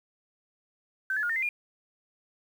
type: tone with pitch steps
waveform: sine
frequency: 1543 / 1714 / 1428 / 1822 / 2072 / 2418 Hz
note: G6 / A6 / F6 / A#6 / C7 / D7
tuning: -28 / -46 / +38 / -40 / -17 / +50 cents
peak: -26 dBFS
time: 1.1-1.49 s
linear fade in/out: 2 ms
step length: 65 ms
effects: 9-bit